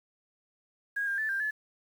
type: tone with pitch steps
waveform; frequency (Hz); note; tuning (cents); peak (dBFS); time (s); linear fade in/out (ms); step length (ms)
sine; 1639 / 1602 / 1751 / 1589 / 1720; G#6 / G6 / A6 / G6 / A6; -23 / +37 / -9 / +23 / -40; -28; 0.96-1.51; 10; 110
effects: 9-bit